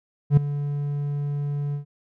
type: tone with ADSR envelope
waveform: triangle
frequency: 144.2 Hz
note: D3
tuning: 31 cents flat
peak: -7 dBFS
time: 0.3-1.85 s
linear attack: 71 ms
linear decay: 5 ms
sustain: -15 dB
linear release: 110 ms
effects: none